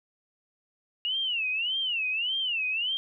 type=tone with vibrato; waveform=sine; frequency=2822 Hz; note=F7; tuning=17 cents sharp; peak=-26 dBFS; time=1.05-2.97 s; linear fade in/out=0 ms; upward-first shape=sine; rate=1.7 Hz; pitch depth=210 cents each way; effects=none